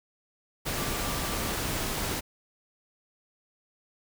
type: tone in noise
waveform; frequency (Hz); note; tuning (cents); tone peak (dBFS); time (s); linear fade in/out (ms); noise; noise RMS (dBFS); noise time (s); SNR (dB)
sine; 1174.7; D6; 0; -42; 0.76-1.54; 20; pink; -31; 0.65-2.21; -14
effects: none